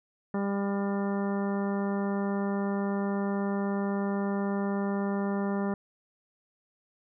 harmonic tone with a mistuned harmonic, 199.1 Hz, G3, 27 cents sharp, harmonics 1 / 2 / 3 / 4 / 5 / 6 / 7 / 9, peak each -28 / -34 / -38 / -40 / -42 / -44 / -45 / -47 dBFS, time 0.34-5.74 s, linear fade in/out 2 ms, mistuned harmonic 7, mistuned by +21 cents, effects none

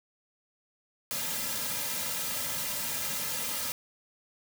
white noise with comb filter, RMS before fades -33 dBFS, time 1.11-3.72 s, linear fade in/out 0 ms, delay 2.7 ms, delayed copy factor -0.95, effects none

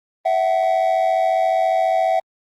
triangle tone pair together, 659 / 753.5 Hz, E5 / F#5, -1 / +31 cents, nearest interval major second, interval 232 cents, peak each -15 dBFS, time 0.25-2.2 s, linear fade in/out 10 ms, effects tanh soft clip ceiling -9 dBFS + Opus 32 kbps

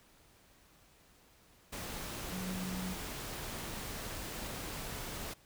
sine tone in noise, 185 Hz, F#3, in tune, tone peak -38 dBFS, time 2.32-2.94 s, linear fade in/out 10 ms, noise pink, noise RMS -42 dBFS, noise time 1.72-5.34 s, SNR +1 dB, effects pink hiss -64 dBFS RMS until 5.45 s

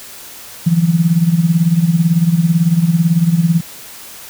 sine tone with tremolo, 167.6 Hz, E3, 29 cents sharp, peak -6 dBFS, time 0.66-3.61 s, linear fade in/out 10 ms, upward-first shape sine, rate 18 Hz, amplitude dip 75%, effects white hiss -34 dBFS RMS until 4.29 s

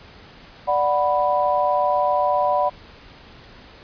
sine chord, B minor, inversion first, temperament equal, 587.3 / 740 / 987.8 Hz, D5 / F#5 / B5, 0 / 0 / 0 cents, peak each -21 dBFS, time 0.67-2.7 s, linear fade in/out 20 ms, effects pink hiss -45 dBFS RMS until 3.83 s + resampled to 11025 Hz

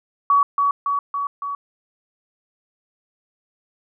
sine tone with echo, 1131 Hz, C#6, 34 cents sharp, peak -12 dBFS, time 0.3-0.43 s, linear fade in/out 2 ms, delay 280 ms, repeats 4, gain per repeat -3 dB, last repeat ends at 1.55 s, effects none

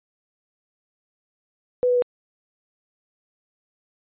sine tone with pitch steps, 496.6 / 493.2 / 489.8 Hz, B4 / B4 / B4, +9 / -2 / -14 cents, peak -16 dBFS, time 1.83-2.022 s, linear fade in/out 0 ms, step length 64 ms, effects resampled to 8000 Hz

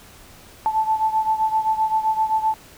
sine beating tone pair, 874 / 881.7 Hz, A5 / A5, -12 / +3 cents, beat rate 7.7 Hz, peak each -19 / -23 dBFS, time 0.66-2.54 s, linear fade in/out 0 ms, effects pink hiss -46 dBFS RMS until 2.77 s

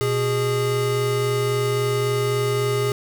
square tone pair together, 122.6 / 411.5 Hz, B2 / G#4, -12 / -16 cents, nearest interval octave + major sixth, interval 2096 cents, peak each -24 / -22 dBFS, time 0.01-2.92 s, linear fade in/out 0 ms, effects none

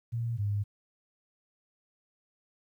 sine tone pair in turn, 116.54 / 102.43 Hz, A#2 / G#2, 0 / -23 cents, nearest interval major second, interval 223 cents, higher first, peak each -29 / -27 dBFS, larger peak second, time 0.12-0.38 / 0.38-0.64 s, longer neither, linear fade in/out 20 ms, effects 11-bit

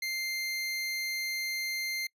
25% pulse tone, 2100 Hz, C7, 6 cents sharp, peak -28 dBFS, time 0.02-2.07 s, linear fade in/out 5 ms, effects noise-tail reverb RT60 0.1 s tail -25 dB re dry + resampled to 32000 Hz

